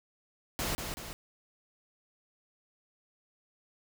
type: noise with echo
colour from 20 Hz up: pink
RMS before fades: -33 dBFS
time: 0.59-0.75 s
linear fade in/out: 0 ms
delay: 190 ms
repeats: 2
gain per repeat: -5 dB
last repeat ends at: 1.13 s
effects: none